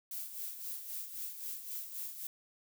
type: noise with tremolo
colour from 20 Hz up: violet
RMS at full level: -40 dBFS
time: 0.11-2.27 s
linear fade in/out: 2 ms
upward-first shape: sine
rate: 3.8 Hz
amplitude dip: 60%
effects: none